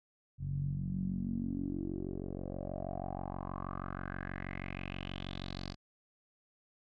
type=tone with low-pass filter sweep; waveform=10% pulse; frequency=46.25 Hz; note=F#1; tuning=in tune; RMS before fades=-39 dBFS; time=0.38-5.76 s; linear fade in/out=50 ms; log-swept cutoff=120 to 4800 Hz; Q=5.5; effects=none